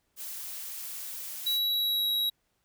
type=noise; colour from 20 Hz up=blue; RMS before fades=-39 dBFS; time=0.16-1.6 s; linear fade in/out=50 ms
type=tone with pitch glide; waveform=square; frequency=3900 to 3860 Hz; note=B7 to B7; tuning=-23 to -40 cents; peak=-26 dBFS; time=1.46-2.3 s; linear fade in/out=10 ms; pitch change=-17 cents; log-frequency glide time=1.66-2.1 s
effects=pink hiss -75 dBFS RMS until 2.64 s